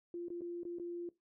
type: tone with dropouts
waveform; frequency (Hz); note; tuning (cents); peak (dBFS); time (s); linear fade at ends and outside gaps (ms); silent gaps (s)
sine; 346.5; F4; -14; -39; 0.14-1.09; 2; 0.284-0.302 / 0.409-0.417 / 0.633-0.651 / 0.786-0.797
effects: noise-tail reverb RT60 0.2 s tail -19 dB re dry